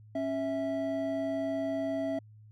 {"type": "tone pair together", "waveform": "triangle", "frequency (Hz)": [274.3, 654], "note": ["C#4", "E5"], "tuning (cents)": [-18, -14], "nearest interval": "octave + minor third", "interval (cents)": 1504, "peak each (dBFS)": [-31, -30], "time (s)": [0.15, 2.19], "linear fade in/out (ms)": 5, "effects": ["added 107 Hz sine -51 dBFS peak until 2.51 s"]}